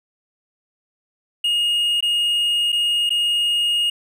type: tone with dropouts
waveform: triangle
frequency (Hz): 2859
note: F7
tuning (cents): +40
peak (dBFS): -15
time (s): 1.44-3.9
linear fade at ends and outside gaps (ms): 5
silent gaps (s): 2.007-2.025 / 2.721-2.726 / 3.094-3.104
effects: none